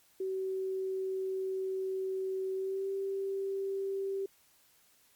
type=tone with pitch glide; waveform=sine; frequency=380 to 390.2 Hz; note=F#4 to G4; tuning=+46 to -8 cents; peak=-32 dBFS; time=0.2-4.26 s; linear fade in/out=5 ms; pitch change=+46 cents; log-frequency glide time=2.54-2.9 s; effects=white hiss -66 dBFS RMS until 5.15 s + Opus 48 kbps